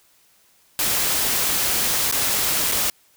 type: noise with dropouts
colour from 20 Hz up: white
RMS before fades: -21 dBFS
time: 0.79-2.9 s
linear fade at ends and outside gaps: 1 ms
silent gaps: 2.114-2.124 / 2.716-2.72 s
effects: white hiss -58 dBFS RMS until 3.16 s